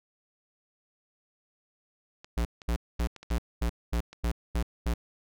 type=clicks; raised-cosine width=0.2 ms; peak=-28 dBFS; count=11; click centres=2.245 / 2.403 / 2.618 / 2.752 / 2.995 / 3.042 / 3.163 / 3.23 / 3.303 / 3.956 / 4.13 s
type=tone bursts; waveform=square; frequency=58.27 Hz; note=A#1; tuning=in tune; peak=-26 dBFS; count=9; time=2.37-4.939 s; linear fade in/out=5 ms; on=81 ms; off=230 ms
effects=none

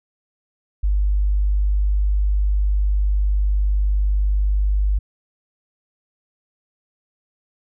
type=tone; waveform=sine; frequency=49.98 Hz; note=G1; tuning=34 cents sharp; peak=-15 dBFS; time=0.83-4.99 s; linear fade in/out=10 ms; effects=none

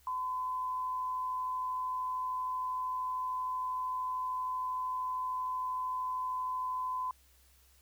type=tone with amplitude modulation; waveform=sine; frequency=1016 Hz; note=B5; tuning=49 cents sharp; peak=-31 dBFS; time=0.07-7.11 s; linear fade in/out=2 ms; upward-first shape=sine; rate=113 Hz; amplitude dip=30%; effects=added 65 Hz sine -64 dBFS peak until 7.81 s + white hiss -66 dBFS RMS until 7.81 s

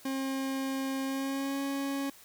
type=tone with pitch glide; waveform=40% pulse; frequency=268.3 to 276.2 Hz; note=C4 to C#4; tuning=+44 to -6 cents; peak=-30 dBFS; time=0.05-2.1 s; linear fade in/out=5 ms; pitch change=+50 cents; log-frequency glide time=1.04-1.61 s; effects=white hiss -55 dBFS RMS until 2.24 s

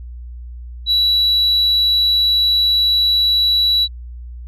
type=tone; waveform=sine; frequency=3926 Hz; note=B7; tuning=11 cents flat; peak=-10 dBFS; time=0.86-3.88 s; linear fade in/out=50 ms; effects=tanh soft clip ceiling -9 dBFS + added 60 Hz sine -29 dBFS peak until 4.47 s

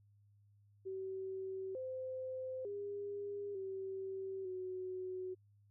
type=tone with pitch steps; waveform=sine; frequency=381.2 / 517 / 405.2 / 384 / 370.4 Hz; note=G4 / C5 / G#4 / G4 / F#4; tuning=-48 / -21 / -43 / -36 / +2 cents; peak=-40 dBFS; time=0.85-5.35 s; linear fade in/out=20 ms; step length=900 ms; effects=added 102 Hz sine -65 dBFS peak until 5.7 s

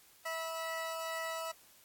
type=tone pair together; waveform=20% pulse; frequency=652 / 976.9 Hz; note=E5 / B5; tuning=-19 / -19 cents; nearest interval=perfect fifth; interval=700 cents; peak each=-33 / -38 dBFS; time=0.25-1.52 s; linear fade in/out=10 ms; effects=white hiss -62 dBFS RMS until 1.84 s + AAC 64 kbps

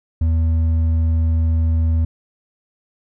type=tone with hard clipping; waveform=sine; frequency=81.2 Hz; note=E2; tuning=26 cents flat; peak=-15 dBFS; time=0.21-2.05 s; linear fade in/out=5 ms; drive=4 dB; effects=none

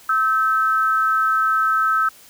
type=tone pair together; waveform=sine; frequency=1300 / 1542.8 Hz; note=E6 / G6; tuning=-24 / -28 cents; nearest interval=minor third; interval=296 cents; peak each=-16 / -22 dBFS; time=0.09-2.09 s; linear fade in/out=5 ms; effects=white hiss -47 dBFS RMS until 2.29 s

